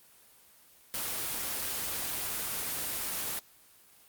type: noise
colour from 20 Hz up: white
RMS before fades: -34 dBFS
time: 0.94-3.39 s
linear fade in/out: 0 ms
effects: white hiss -59 dBFS RMS until 4.08 s + Opus 24 kbps